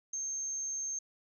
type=tone; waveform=sine; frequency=6370 Hz; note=G8; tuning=27 cents sharp; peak=-34 dBFS; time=0.13-0.99 s; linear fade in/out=5 ms; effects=none